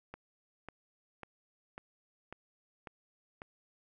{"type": "click train", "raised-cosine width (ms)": 0.5, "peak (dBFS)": -29, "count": 7, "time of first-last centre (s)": [0.14, 3.419], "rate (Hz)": 1.83, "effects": []}